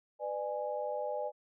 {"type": "chord", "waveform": "sine", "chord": "G# diminished", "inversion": "first", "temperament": "just", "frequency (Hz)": [498.4, 598, 830.6], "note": ["B4", "D5", "G#5"], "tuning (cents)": [16, 31, 0], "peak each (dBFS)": [-39, -36, -39], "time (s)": [0.19, 1.32], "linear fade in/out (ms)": 50, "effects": []}